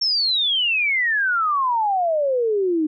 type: exponential sweep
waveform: sine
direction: down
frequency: 5500 to 300 Hz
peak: -17 dBFS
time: 0.01-2.87 s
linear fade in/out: 10 ms
effects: none